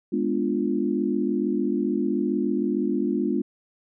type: chord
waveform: sine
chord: G# diminished seventh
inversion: none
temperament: equal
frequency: 207.7 / 246.9 / 293.7 / 349.2 Hz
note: G#3 / B3 / D4 / F4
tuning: 0 / 0 / 0 / 0 cents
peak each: -27 dBFS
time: 0.12-3.42 s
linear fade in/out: 10 ms
effects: none